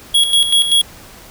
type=tone with tremolo; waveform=square; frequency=3324 Hz; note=G#7; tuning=1 cent sharp; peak=-9 dBFS; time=0.14-0.82 s; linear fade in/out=10 ms; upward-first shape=square; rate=5.2 Hz; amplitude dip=60%; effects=pink hiss -39 dBFS RMS until 1.3 s